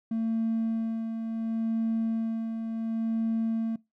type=tone with tremolo; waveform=triangle; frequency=225.4 Hz; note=A3; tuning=42 cents sharp; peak=-21 dBFS; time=0.11-3.76 s; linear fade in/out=5 ms; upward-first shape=sine; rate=0.7 Hz; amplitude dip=55%; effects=noise-tail reverb RT60 0.2 s tail -23 dB re dry + tanh soft clip ceiling -21 dBFS